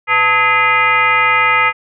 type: tone with frequency modulation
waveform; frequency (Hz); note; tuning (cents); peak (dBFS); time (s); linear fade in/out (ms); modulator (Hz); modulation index
sine; 1661.2; G#6; 0; -9; 0.07-1.73; 50; 387; 2
effects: none